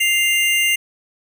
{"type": "tone pair together", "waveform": "square", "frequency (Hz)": [2093, 2794], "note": ["C7", "F7"], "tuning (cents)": [0, 0], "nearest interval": "perfect fourth", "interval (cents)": 500, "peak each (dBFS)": -18, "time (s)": [0, 0.76], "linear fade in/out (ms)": 10, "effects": []}